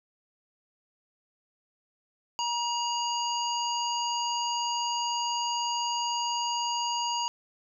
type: harmonic tone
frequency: 951 Hz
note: A#5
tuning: 34 cents sharp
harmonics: 1 / 3 / 5 / 7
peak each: -29 / -34 / -36 / -37 dBFS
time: 2.39-7.28 s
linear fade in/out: 0 ms
effects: none